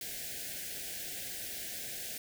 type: band-stop noise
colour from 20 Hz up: white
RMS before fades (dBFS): -41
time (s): 0.01-2.18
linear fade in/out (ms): 2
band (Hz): 770 to 1500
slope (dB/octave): 96
effects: none